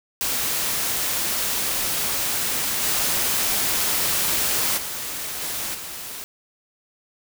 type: noise with level steps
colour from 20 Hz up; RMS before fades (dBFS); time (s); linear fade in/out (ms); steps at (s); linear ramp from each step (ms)
white; -24 / -22 / -30 / -28 / -34; 0.21-6.24; 0; 2.83 / 4.77 / 5.41 / 5.74; 10
effects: none